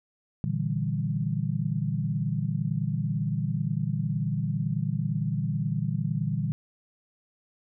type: chord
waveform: sine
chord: E half-diminished seventh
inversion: second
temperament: equal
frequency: 116.54 / 146.83 / 164.81 / 196 Hz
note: Bb2 / D3 / E3 / G3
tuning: 0 / 0 / 0 / 0 cents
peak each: -31 / -29 / -31 / -33 dBFS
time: 0.44-6.52 s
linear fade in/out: 0 ms
effects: none